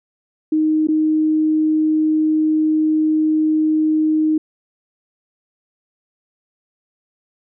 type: tone with dropouts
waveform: sine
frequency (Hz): 311.1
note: D#4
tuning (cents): 0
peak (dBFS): -13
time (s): 0.52-4.38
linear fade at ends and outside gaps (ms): 5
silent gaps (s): 0.872-0.885
effects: none